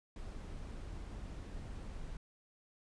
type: noise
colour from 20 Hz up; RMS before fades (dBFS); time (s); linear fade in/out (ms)
brown; -45; 0.16-2.17; 2
effects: resampled to 22050 Hz